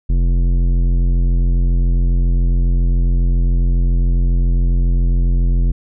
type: tone with tanh clipping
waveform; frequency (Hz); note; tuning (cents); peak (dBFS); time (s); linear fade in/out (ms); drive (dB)
triangle; 43.65; F1; 0; -13; 0.09-5.72; 10; 17
effects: none